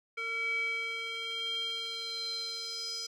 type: tone with band-pass filter sweep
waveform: square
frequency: 456.3 Hz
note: A#4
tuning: 37 cents flat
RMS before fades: -36 dBFS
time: 0.17-3.07 s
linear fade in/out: 10 ms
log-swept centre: 2000 to 5300 Hz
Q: 7
effects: none